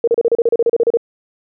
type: tone bursts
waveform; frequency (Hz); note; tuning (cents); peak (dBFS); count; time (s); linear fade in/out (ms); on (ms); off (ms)
sine; 466.2; A#4; 0; -9; 14; 0.04-0.972; 2; 35; 34
effects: none